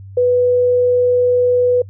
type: tone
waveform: sine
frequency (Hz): 493.9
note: B4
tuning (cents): 0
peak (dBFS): -10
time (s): 0.17-1.82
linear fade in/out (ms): 5
effects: noise-tail reverb RT60 0.1 s tail -26 dB re dry + added 97 Hz sine -32 dBFS peak until 1.89 s